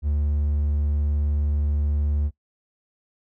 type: tone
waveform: triangle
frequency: 73.42 Hz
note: D2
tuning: in tune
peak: -18 dBFS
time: 0.02-2.31 s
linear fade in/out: 50 ms
effects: noise-tail reverb RT60 0.1 s tail -21 dB re dry